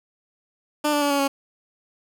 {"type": "tone with pitch steps", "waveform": "15% pulse", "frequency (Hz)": [298, 292.5, 287.2, 281.9, 276.8], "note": ["D4", "D4", "D4", "C#4", "C#4"], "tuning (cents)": [25, -7, -39, 29, -2], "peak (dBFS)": -13, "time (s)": [0.84, 1.28], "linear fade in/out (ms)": 10, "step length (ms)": 88, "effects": []}